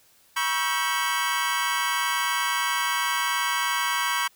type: chord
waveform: 25% pulse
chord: C# half-diminished seventh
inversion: third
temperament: equal with one note detuned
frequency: 965.8 / 1108.7 / 1318.5 / 1568 Hz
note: B5 / C#6 / E6 / G6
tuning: -39 / 0 / 0 / 0 cents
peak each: -24 / -24 / -30 / -25 dBFS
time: 0.36-4.28 s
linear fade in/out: 10 ms
effects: white hiss -59 dBFS RMS until 4.35 s